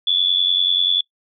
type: tone with amplitude modulation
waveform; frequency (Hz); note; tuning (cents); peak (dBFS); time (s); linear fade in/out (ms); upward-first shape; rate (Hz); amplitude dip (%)
sine; 3437; A7; -41; -11; 0.07-1.01; 5; sine; 90.2; 80
effects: noise-tail reverb RT60 0.1 s tail -22 dB re dry